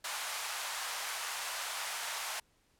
pink high-pass noise, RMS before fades -38 dBFS, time 0.04-2.4 s, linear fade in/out 5 ms, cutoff 770 Hz, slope 24 dB/octave, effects pink hiss -71 dBFS RMS until 2.79 s + low-pass 12000 Hz 12 dB/octave

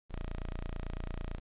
sawtooth tone, 29 Hz, A#0, 8 cents flat, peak -32 dBFS, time 0.09-1.41 s, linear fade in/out 50 ms, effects resampled to 8000 Hz + 10-bit

